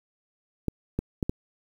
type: clicks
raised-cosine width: 3 ms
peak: -13 dBFS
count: 4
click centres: 0.683 / 0.99 / 1.228 / 1.295 s
effects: 8-bit